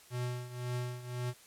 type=tone with tremolo; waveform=square; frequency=123.47 Hz; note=B2; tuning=in tune; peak=-33 dBFS; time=0.1-1.34 s; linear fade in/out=50 ms; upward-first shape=triangle; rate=1.9 Hz; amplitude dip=80%; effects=white hiss -58 dBFS RMS until 1.46 s + low-pass 12000 Hz 12 dB/octave